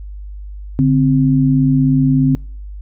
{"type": "tone pair together", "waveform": "sine", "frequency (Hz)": [144.88, 261.6], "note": ["D3", "C4"], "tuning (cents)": [-23, 0], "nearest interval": "minor seventh", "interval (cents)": 1023, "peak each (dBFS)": -12, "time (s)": [0.79, 2.35], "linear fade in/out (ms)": 0, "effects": ["noise-tail reverb RT60 0.5 s tail -26 dB re dry", "added 50 Hz sine -27 dBFS peak until 2.81 s"]}